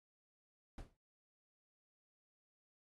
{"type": "noise with exponential decay", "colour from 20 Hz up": "brown", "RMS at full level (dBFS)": -45, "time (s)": [0.78, 0.97], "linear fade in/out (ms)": 2, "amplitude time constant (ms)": 40, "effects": ["AAC 32 kbps"]}